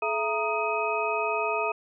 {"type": "tone cluster", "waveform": "sine", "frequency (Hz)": [429.6, 670, 934, 1244, 2531], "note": ["A4", "E5", "A#5", "D#6", "D#7"], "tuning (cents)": [-41, 28, 3, -1, 29], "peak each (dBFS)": -31, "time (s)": [0.02, 1.72], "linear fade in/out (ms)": 5, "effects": []}